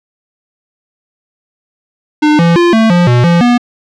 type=tone with pitch steps; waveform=square; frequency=301.6 / 169.3 / 346.4 / 222.9 / 175.4 / 121.9 / 171.4 / 242.4 Hz; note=D4 / E3 / F4 / A3 / F3 / B2 / F3 / B3; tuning=+46 / +46 / -14 / +23 / +8 / -22 / -32 / -32 cents; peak=-6 dBFS; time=2.22-3.58 s; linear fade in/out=10 ms; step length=170 ms; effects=low-pass 4000 Hz 12 dB/octave